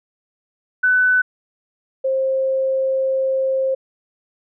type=tone pair in turn; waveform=sine; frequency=1500 / 530.3 Hz; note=F#6 / C5; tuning=+23 / +23 cents; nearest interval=octave + tritone; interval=1800 cents; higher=first; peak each=-12 / -16 dBFS; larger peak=first; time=0.83-1.22 / 2.04-3.75 s; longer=second; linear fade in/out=10 ms; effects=none